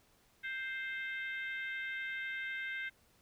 harmonic tone, 524 Hz, C5, 2 cents sharp, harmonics 3 / 4 / 5 / 6 / 7, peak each -40 / -41 / -51 / -54 / -54 dBFS, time 0.43-2.9 s, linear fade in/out 20 ms, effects pink hiss -69 dBFS RMS until 3.21 s

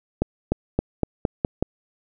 accelerating click train, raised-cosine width 2 ms, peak -6 dBFS, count 7, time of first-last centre 0.22-1.626 s, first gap 300 ms, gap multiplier 0.9, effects none

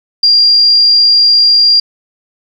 sine tone, 4781 Hz, D8, 30 cents sharp, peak -4 dBFS, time 0.23-1.8 s, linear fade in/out 5 ms, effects 7-bit

